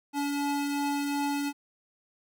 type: tone pair together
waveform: square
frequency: 285.1 / 858 Hz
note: C#4 / A5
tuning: +49 / -44 cents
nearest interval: octave + perfect fifth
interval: 1907 cents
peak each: -29 / -35 dBFS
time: 0.13-1.53 s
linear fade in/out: 50 ms
effects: none